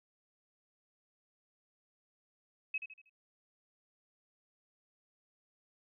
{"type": "tone with echo", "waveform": "sine", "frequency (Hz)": 2561, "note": "D#7", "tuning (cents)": 49, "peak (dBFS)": -32, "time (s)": [2.74, 2.78], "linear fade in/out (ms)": 5, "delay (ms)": 79, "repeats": 4, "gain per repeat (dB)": -8, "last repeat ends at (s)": 3.096, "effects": []}